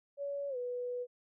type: tone with pitch glide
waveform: sine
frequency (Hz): 565 to 491.9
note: C#5 to B4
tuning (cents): +33 to -7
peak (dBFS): -35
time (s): 0.17-1.07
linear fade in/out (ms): 50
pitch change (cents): -240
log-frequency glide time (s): 0.49-0.57
effects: none